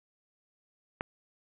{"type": "click", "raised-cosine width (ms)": 0.5, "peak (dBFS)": -17, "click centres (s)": 1.009, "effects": ["resampled to 8000 Hz", "9-bit"]}